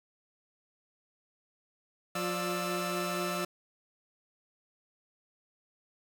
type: tone cluster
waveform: sawtooth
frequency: 178.4 / 352.6 / 590 / 1321 Hz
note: F3 / F4 / D5 / E6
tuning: +37 / +17 / +8 / +3 cents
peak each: -33 / -33 / -33 / -33 dBFS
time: 2.15-3.45 s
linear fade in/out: 5 ms
effects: none